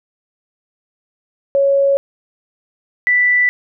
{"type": "tone pair in turn", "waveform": "sine", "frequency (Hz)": [554.4, 1975.7], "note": ["C#5", "B6"], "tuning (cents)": [0, 0], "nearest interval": "octave + minor seventh", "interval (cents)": 2200, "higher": "second", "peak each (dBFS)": [-10, -10], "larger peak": "neither", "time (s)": [[1.55, 1.97], [3.07, 3.49]], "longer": "neither", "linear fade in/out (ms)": 0, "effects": []}